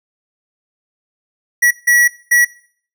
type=tone bursts at uneven times; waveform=square; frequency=1931 Hz; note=B6; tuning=39 cents flat; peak=-9 dBFS; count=3; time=1.62-1.71 / 1.87-2.08 / 2.31-2.45 s; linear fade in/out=10 ms; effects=noise-tail reverb RT60 0.5 s tail -19 dB re dry